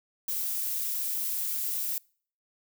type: noise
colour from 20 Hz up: violet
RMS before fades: -31 dBFS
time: 0.28-1.98 s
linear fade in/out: 2 ms
effects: noise-tail reverb RT60 0.5 s tail -26 dB re dry